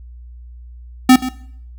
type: tone with echo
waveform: square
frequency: 256.3 Hz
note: C4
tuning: 36 cents flat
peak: -5 dBFS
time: 1.09-1.16 s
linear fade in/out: 5 ms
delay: 130 ms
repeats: 1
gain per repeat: -14 dB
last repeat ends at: 1.29 s
effects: noise-tail reverb RT60 0.6 s tail -17 dB re dry + added 60 Hz sine -34 dBFS peak until 1.78 s